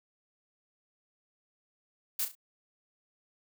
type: noise with echo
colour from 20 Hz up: blue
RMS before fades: -31 dBFS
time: 2.19-2.25 s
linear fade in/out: 5 ms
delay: 34 ms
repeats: 3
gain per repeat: -9 dB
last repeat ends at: 2.352 s
effects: none